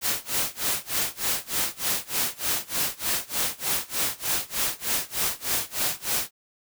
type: noise with tremolo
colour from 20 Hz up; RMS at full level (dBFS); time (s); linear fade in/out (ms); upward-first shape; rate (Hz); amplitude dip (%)
white; -24; 0.01-6.31; 50; sine; 3.3; 95
effects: none